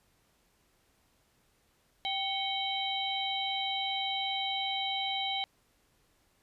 harmonic tone with a mistuned harmonic, 779 Hz, G5, 11 cents flat, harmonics 1 / 3 / 4 / 5, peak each -35 / -39 / -35 / -36 dBFS, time 2.05-5.44 s, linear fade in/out 0 ms, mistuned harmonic 3, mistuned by -90 cents, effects pink hiss -70 dBFS RMS until 6.42 s + resampled to 32000 Hz

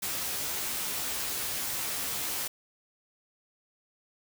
white noise with comb filter, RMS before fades -33 dBFS, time 0.02-2.48 s, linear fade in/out 10 ms, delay 15 ms, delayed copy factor +0.75, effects none

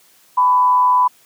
sine tone with frequency modulation, 997 Hz, B5, 16 cents sharp, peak -10 dBFS, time 0.37-1.08 s, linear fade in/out 10 ms, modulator 154 Hz, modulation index 0.27, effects white hiss -52 dBFS RMS until 1.25 s + high-pass 100 Hz 12 dB/octave

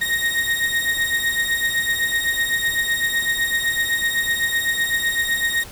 35% pulse beating tone pair, 1858 / 1865.9 Hz, A#6 / A#6, -6 / +1 cents, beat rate 7.9 Hz, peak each -22 / -19 dBFS, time 0.01-5.64 s, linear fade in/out 10 ms, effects pink hiss -39 dBFS RMS until 5.71 s

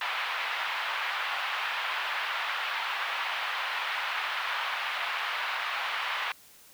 pink band-pass noise, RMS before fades -32 dBFS, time 0.01-6.32 s, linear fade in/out 2 ms, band 890 to 3300 Hz, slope 24 dB/octave, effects white hiss -55 dBFS RMS until 6.73 s

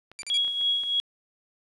clicks, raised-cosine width 0.3 ms, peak -30 dBFS, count 6, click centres 0.116 / 0.232 / 0.447 / 0.479 / 0.612 / 0.836 s
10% pulse tone bursts, 2348 Hz, D7, 1 cent flat, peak -24 dBFS, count 3, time 0.19-0.373 s, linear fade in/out 0 ms, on 31 ms, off 45 ms
sine tone with tremolo, 3322 Hz, G#7, in tune, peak -20 dBFS, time 0.3-1 s, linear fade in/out 0 ms, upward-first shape triangle, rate 3.2 Hz, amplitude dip 65%
effects resampled to 24000 Hz + 9-bit

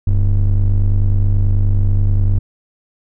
triangle ring-modulated tone, 60.3 Hz, B1, 41 cents flat, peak -5 dBFS, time 0.07-2.39 s, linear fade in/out 5 ms, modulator 35.6 Hz, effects none

